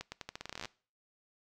accelerating click train, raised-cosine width 0.2 ms, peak -23 dBFS, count 17, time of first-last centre 0.01-0.655 s, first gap 110 ms, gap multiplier 0.84, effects noise-tail reverb RT60 0.4 s tail -21 dB re dry

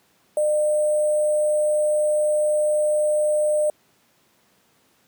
sine tone with sample-and-hold, 604 Hz, D5, 48 cents sharp, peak -17 dBFS, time 0.37-3.7 s, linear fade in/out 2 ms, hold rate 8820 Hz, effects pink hiss -61 dBFS RMS until 5.07 s + high-pass 150 Hz 12 dB/octave

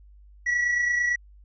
triangle tone pair together, 1910 / 1938.9 Hz, A#6 / B6, +42 / -32 cents, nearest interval unison, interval 26 cents, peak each -31 / -20 dBFS, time 0.46-1.16 s, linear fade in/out 10 ms, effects added 50 Hz sine -48 dBFS peak until 1.44 s + resampled to 16000 Hz

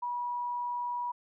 sine tone, 970 Hz, B5, 31 cents flat, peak -31 dBFS, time 0.02-1.12 s, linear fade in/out 10 ms, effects none

